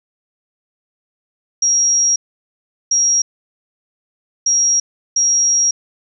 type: tone bursts at uneven times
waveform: sine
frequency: 5650 Hz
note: F8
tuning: 19 cents sharp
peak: -11 dBFS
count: 4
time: 1.62-2.16 / 2.91-3.22 / 4.46-4.8 / 5.16-5.71 s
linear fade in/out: 5 ms
effects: none